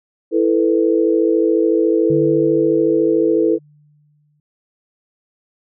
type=chord; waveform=sine; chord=E suspended fourth; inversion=none; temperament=equal; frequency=329.6 / 440 / 493.9 Hz; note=E4 / A4 / B4; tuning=0 / 0 / 0 cents; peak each=-15 / -16 / -19 dBFS; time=0.31-3.59 s; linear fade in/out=50 ms
type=tone with exponential decay; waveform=sine; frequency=148.4 Hz; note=D3; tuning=18 cents sharp; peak=-19 dBFS; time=2.1-4.4 s; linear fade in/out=2 ms; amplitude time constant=500 ms
effects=none